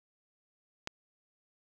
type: click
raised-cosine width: 0.2 ms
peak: -18 dBFS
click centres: 0.874 s
effects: none